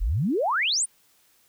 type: exponential sweep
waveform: sine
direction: up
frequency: 36.71 to 9956 Hz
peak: -21 dBFS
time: 0-0.86 s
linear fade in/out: 20 ms
effects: white hiss -62 dBFS RMS until 1.48 s